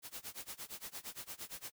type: noise with tremolo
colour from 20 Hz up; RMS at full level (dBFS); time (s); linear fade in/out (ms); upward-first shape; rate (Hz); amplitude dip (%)
white; -44; 0.02-1.72; 50; sine; 8.7; 95
effects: none